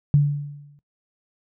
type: tone with exponential decay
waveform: sine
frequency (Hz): 144.7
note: D3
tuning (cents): -25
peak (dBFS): -10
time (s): 0.14-0.79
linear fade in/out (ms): 0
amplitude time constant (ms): 140
effects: noise-tail reverb RT60 0.1 s tail -18 dB re dry